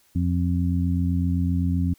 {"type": "harmonic tone", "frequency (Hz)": 87.8, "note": "F2", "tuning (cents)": 10, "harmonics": [1, 2, 3], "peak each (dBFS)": [-22, -25, -27], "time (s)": [0.15, 1.94], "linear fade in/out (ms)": 10, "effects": ["white hiss -61 dBFS RMS until 1.98 s"]}